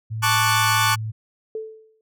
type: tone with pitch glide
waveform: sine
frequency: 110.6 to 109.71 Hz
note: A2 to A2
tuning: +9 to -5 cents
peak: -25 dBFS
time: 0.1-1.12 s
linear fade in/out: 20 ms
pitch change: -14 cents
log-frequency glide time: 0.53-0.61 s
type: chord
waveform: sawtooth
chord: D major seventh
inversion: second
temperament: equal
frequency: 880 / 1108.7 / 1174.7 / 1480 Hz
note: A5 / C#6 / D6 / F#6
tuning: 0 / 0 / 0 / 0 cents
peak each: -19 dBFS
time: 0.22-0.96 s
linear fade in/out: 20 ms
type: tone with exponential decay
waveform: sine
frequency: 439 Hz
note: A4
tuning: 4 cents flat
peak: -24 dBFS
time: 1.55-2.01 s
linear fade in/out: 2 ms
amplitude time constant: 100 ms
effects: none